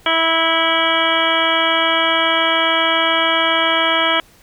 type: harmonic tone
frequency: 327.2 Hz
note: E4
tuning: 13 cents flat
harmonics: 1 / 2 / 3 / 4 / 5 / 6 / 7 / 9 / 10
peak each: -26 / -21 / -22 / -20 / -23 / -26 / -21 / -22 / -21 dBFS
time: 0.06-4.2 s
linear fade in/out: 2 ms
effects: pink hiss -49 dBFS RMS until 4.42 s